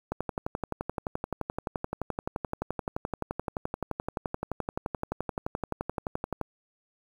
click train, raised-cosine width 1 ms, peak -16 dBFS, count 74, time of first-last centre 0.12-6.413 s, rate 11.6 Hz, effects 8-bit

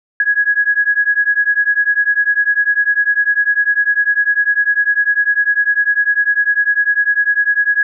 sine beating tone pair, 1661.2 / 1671.2 Hz, G#6 / G#6, 0 / +10 cents, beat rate 10 Hz, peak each -14 dBFS, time 0.2-7.83 s, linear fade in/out 2 ms, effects none

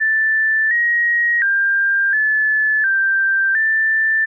sine tone with pitch steps, 1763 / 1889 / 1594 / 1732 / 1572 / 1771 Hz, A6 / A#6 / G6 / A6 / G6 / A6, +3 / +22 / +28 / -28 / +4 / +11 cents, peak -13 dBFS, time 0-4.26 s, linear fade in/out 20 ms, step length 710 ms, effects none

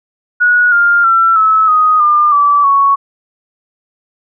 sine tone with pitch steps, 1458 / 1402.7 / 1349.4 / 1298.2 / 1248.9 / 1201.5 / 1155.9 / 1112 Hz, F#6 / F6 / E6 / E6 / D#6 / D6 / D6 / C#6, -26 / +7 / +40 / -27 / +6 / +39 / -28 / +5 cents, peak -6 dBFS, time 0.4-2.96 s, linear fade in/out 20 ms, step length 320 ms, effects none

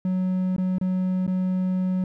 triangle tone with dropouts, 185 Hz, F#3, in tune, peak -19 dBFS, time 0.05-2.04 s, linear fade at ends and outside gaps 2 ms, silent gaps 0.564-0.581 / 0.784-0.812 / 1.266-1.277 s, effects none

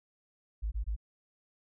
sine tone bursts, 53.2 Hz, G#1, 42 cents sharp, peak -30 dBFS, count 3, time 0.62-0.964 s, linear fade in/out 20 ms, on 100 ms, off 22 ms, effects none

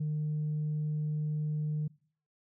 sine tone, 151.8 Hz, D#3, 42 cents flat, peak -28 dBFS, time 0-1.88 s, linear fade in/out 10 ms, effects noise-tail reverb RT60 0.5 s tail -23 dB re dry + tanh soft clip ceiling -27 dBFS

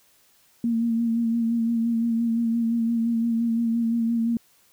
sine tone with vibrato, 230.8 Hz, A#3, 17 cents flat, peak -20 dBFS, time 0.64-4.37 s, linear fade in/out 2 ms, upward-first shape sine, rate 5.8 Hz, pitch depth 31 cents each way, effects white hiss -60 dBFS RMS until 4.72 s

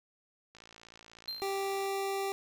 click train, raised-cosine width 0.2 ms, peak -35 dBFS, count 75, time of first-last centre 0.55-1.86 s, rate 56.5 Hz
triangle tone with exponential decay, 4157 Hz, C8, 12 cents flat, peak -32 dBFS, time 1.28-1.74 s, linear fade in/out 1 ms, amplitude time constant 100 ms
25% pulse tone, 392 Hz, G4, in tune, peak -28 dBFS, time 1.42-2.32 s, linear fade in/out 0 ms
effects none

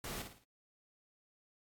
pink noise with echo, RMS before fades -43 dBFS, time 0.04-0.22 s, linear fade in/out 2 ms, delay 55 ms, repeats 4, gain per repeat -7 dB, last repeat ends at 0.44 s, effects AAC 64 kbps

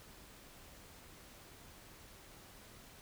silence, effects pink hiss -57 dBFS RMS until 3.01 s

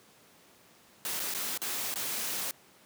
white noise with dropouts, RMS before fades -34 dBFS, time 1.05-2.51 s, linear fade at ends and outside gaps 1 ms, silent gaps 1.196-1.2 / 1.34-1.347 / 1.576-1.617 / 1.941-1.958 s, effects pink hiss -59 dBFS RMS until 2.85 s + high-pass 150 Hz 12 dB/octave

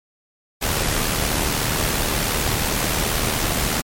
pink noise with amplitude modulation, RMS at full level -19 dBFS, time 0.61-3.82 s, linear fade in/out 20 ms, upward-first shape sine, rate 76.7 Hz, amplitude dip 50%, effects MP3 64 kbps

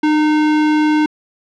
sine tone with sample-and-hold, 304.2 Hz, D#4, 39 cents flat, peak -10 dBFS, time 0.03-1.06 s, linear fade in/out 5 ms, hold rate 1225 Hz, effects low-pass 3000 Hz 12 dB/octave

